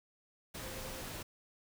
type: tone in noise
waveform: sine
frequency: 523.3 Hz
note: C5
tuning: in tune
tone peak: -49 dBFS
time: 0.62-1.02 s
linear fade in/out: 10 ms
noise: pink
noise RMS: -44 dBFS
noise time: 0.54-1.23 s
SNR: -8 dB
effects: none